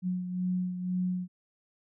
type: beating tone pair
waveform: sine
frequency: 181.6 / 183.6 Hz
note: F#3 / F#3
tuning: -32 / -13 cents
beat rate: 2 Hz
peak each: -29 / -37 dBFS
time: 0.02-1.28 s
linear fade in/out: 50 ms
effects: none